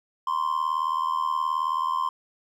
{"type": "tone with amplitude modulation", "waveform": "triangle", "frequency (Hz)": 1046.5, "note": "C6", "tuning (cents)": 0, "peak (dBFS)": -17, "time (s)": [0.27, 2.09], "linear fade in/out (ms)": 5, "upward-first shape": "sine", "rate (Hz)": 78.8, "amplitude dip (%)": 85, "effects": ["tanh soft clip ceiling -14 dBFS"]}